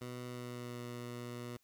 15% pulse tone with pitch glide, 123.47 to 121.07 Hz, B2 to B2, 0 to -34 cents, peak -36 dBFS, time 0.01-1.57 s, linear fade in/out 5 ms, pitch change -34 cents, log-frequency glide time 0.27-0.81 s, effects white hiss -75 dBFS RMS until 1.63 s

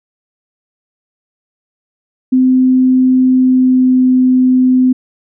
sine tone with pitch glide, 257.1 to 255.3 Hz, C4 to C4, -30 to -42 cents, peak -6 dBFS, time 2.32-4.93 s, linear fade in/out 10 ms, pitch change -12 cents, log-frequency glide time 3.25-4.08 s, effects none

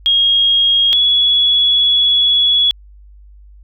sine tone pair in turn, 3266 / 3379 Hz, G#7 / G#7, -30 / +29 cents, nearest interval minor second, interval 59 cents, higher second, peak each -9 dBFS, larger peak neither, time 0.06-0.93 / 0.93-2.71 s, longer second, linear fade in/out 0 ms, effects added 50 Hz sine -38 dBFS peak until 3.63 s

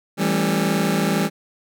sawtooth chord, A dominant seventh, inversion second, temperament just, 165 / 198 / 220 / 275 Hz, E3 / G3 / A3 / C#4, +2 / +18 / 0 / -14 cents, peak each -19 / -17 / -22 / -23 dBFS, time 0.17-1.3 s, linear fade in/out 50 ms, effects none

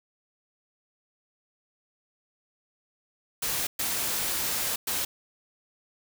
white noise bursts at uneven times, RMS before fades -29 dBFS, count 3, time 3.42-3.67 / 3.79-4.76 / 4.87-5.05 s, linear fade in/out 5 ms, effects none

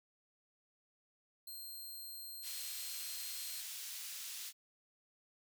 5% pulse tone, 4185 Hz, C8, in tune, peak -39 dBFS, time 1.47-3.61 s, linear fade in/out 5 ms
pink high-pass noise, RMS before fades -46 dBFS, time 2.42-4.53 s, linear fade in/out 50 ms, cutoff 3500 Hz, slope 12 dB/octave
effects none

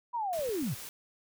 sine linear sweep, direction down, 989 to 94.6 Hz, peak -30 dBFS, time 0.13-0.75 s, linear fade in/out 20 ms
white noise, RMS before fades -44 dBFS, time 0.33-0.89 s, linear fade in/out 0 ms
clicks, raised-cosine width 5 ms, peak -39 dBFS, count 3, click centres 0.392 / 0.491 / 0.627 s
effects none

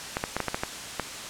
clicks, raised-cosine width 0.5 ms, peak -11 dBFS, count 8, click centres 0.169 / 0.239 / 0.366 / 0.403 / 0.483 / 0.545 / 0.635 / 0.997 s, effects white hiss -37 dBFS RMS until 1.29 s + low-pass 8000 Hz 12 dB/octave

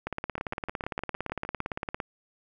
two click trains, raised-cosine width 0.5 ms, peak -20 / -16 dBFS, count 9 / 35, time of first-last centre 0.38-1.603 / 0.07-2.002 s, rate 6.54 / 17.6 Hz, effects none

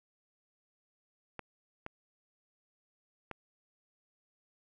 clicks, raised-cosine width 0.5 ms, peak -25 dBFS, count 3, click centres 1.393 / 1.864 / 3.313 s, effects none

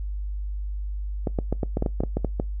clicks, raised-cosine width 2 ms, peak -11 dBFS, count 12, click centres 1.272 / 1.388 / 1.526 / 1.632 / 1.771 / 1.824 / 1.862 / 2.005 / 2.036 / 2.17 / 2.247 / 2.399 s, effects noise-tail reverb RT60 0.2 s tail -24 dB re dry + added 50 Hz sine -27 dBFS peak until 2.6 s

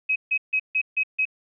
sine tone bursts, 2543 Hz, D#7, 37 cents sharp, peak -19 dBFS, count 6, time 0.09-1.254 s, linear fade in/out 10 ms, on 69 ms, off 150 ms, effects none

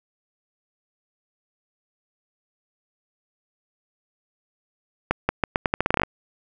accelerating click train, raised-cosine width 0.5 ms, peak -4 dBFS, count 14, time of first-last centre 5.11-6.034 s, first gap 180 ms, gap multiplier 0.82, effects none

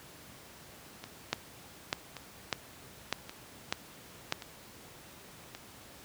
two click trains, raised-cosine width 0.2 ms, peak -24 / -11 dBFS, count 5 / 6, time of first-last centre 1.04-5.55 / 1.33-4.324 s, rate 0.887 / 1.67 Hz, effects pink hiss -52 dBFS RMS until 6.04 s + high-pass 80 Hz 12 dB/octave

